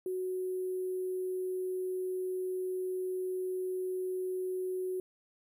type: tone with sample-and-hold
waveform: sine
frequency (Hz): 370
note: F#4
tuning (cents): 0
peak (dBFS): -32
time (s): 0.06-5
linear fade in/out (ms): 2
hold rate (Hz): 11025
effects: none